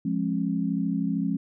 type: chord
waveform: sine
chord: Db major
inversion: first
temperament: equal with one note detuned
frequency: 174.61 / 207.7 / 270.2 Hz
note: F3 / Ab3 / Db4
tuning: 0 / 0 / -44 cents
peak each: -28 dBFS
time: 0.05-1.37 s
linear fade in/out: 5 ms
effects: none